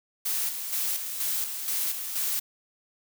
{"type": "noise with tremolo", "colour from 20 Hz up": "blue", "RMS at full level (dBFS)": -28, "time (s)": [0.25, 2.4], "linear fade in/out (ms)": 10, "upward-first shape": "square", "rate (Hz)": 2.1, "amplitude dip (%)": 50, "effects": []}